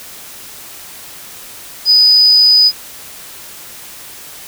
sine tone, 4978 Hz, D#8, in tune, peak -5 dBFS, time 1.85-2.72 s, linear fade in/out 50 ms, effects white hiss -33 dBFS RMS until 4.47 s

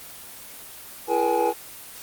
triangle tone cluster, 339.8 / 421.1 / 482.7 / 785 / 847 Hz, F4 / G#4 / B4 / G5 / G#5, -47 / +24 / -40 / +2 / +34 cents, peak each -26 / -26 / -22 / -26 / -22 dBFS, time 1.07-1.54 s, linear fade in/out 50 ms, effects white hiss -41 dBFS RMS until 2.02 s + Opus 24 kbps

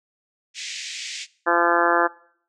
pink band-pass noise, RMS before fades -33 dBFS, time 0.54-1.27 s, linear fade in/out 50 ms, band 2000 to 7500 Hz, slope 48 dB/octave
harmonic tone, 171.5 Hz, F3, 31 cents flat, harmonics 2 / 3 / 4 / 5 / 6 / 7 / 8 / 9 / 10, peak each -25 / -25 / -25 / -25 / -25 / -25 / -25 / -25 / -25 dBFS, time 1.46-2.08 s, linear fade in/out 20 ms
effects noise-tail reverb RT60 0.6 s tail -22 dB re dry

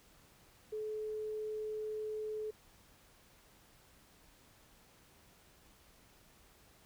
sine tone, 430 Hz, A4, 40 cents flat, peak -37 dBFS, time 0.72-2.51 s, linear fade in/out 10 ms, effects pink hiss -64 dBFS RMS until 6.85 s

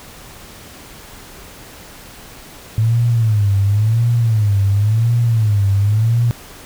sine tone with vibrato, 108.2 Hz, A2, 29 cents flat, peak -11 dBFS, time 2.78-6.31 s, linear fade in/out 0 ms, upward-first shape sine, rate 0.94 Hz, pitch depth 160 cents each way, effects pink hiss -38 dBFS RMS until 6.65 s

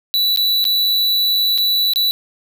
square tone with dropouts, 3951 Hz, B7, in tune, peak -14 dBFS, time 0.14-2.11 s, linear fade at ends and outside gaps 0 ms, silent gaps 0.361-0.373 / 0.642-0.652 / 1.578-1.584 / 1.935-1.959 s, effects none

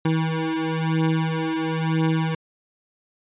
25% pulse beating tone pair, 160 / 161 Hz, D#3 / E3, +49 / -41 cents, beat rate 1 Hz, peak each -20 dBFS, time 0.05-2.35 s, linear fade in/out 5 ms, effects resampled to 8000 Hz

